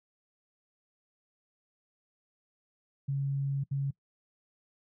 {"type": "tone bursts at uneven times", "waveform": "sine", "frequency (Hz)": 138.5, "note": "C#3", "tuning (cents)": -1, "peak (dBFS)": -28, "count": 2, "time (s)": [[3.08, 3.64], [3.71, 3.91]], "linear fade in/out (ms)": 10, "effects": ["noise-tail reverb RT60 0.1 s tail -22 dB re dry"]}